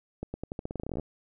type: accelerating click train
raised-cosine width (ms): 2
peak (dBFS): -21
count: 18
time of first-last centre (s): 0.23-0.997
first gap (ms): 110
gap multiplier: 0.87
effects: none